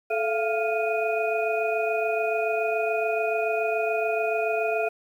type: tone cluster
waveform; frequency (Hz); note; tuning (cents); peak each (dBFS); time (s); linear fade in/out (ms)
sine; 435.5 / 676 / 703 / 1402 / 2479; A4 / E5 / F5 / F6 / D#7; -18 / +43 / +11 / +6 / -7; -27 / -26 / -34 / -34 / -31; 0.1-4.89; 10
effects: 9-bit